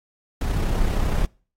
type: noise with amplitude modulation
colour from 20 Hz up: brown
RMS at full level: -19 dBFS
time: 0.41-1.25 s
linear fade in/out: 2 ms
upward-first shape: sine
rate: 32.6 Hz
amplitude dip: 40%
effects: noise-tail reverb RT60 0.4 s tail -25 dB re dry + AAC 48 kbps